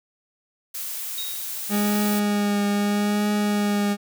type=noise; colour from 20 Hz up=blue; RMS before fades=-31 dBFS; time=0.74-2.2 s; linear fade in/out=10 ms
type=tone with exponential decay; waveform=sine; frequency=3775 Hz; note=A#7; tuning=21 cents sharp; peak=-28 dBFS; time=1.18-1.74 s; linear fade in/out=1 ms; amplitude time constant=120 ms
type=tone with vibrato; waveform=40% pulse; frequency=205.8 Hz; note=G#3; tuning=16 cents flat; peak=-19 dBFS; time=1.69-3.97 s; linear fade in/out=50 ms; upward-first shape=triangle; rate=0.77 Hz; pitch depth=21 cents each way
effects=none